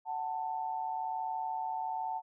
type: tone pair together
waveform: sine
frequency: 745.9 / 887 Hz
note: F#5 / A5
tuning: +14 / +14 cents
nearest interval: minor third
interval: 300 cents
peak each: -37 / -35 dBFS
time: 0.05-2.22 s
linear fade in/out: 50 ms
effects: none